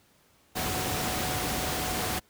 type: tone in noise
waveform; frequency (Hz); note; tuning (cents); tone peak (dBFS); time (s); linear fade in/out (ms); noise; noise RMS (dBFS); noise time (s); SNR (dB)
sine; 740; F#5; 0; -37; 0.55-2.2; 20; pink; -30; 0.55-2.2; -10
effects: pink hiss -63 dBFS RMS until 2.29 s + high-pass 60 Hz 12 dB/octave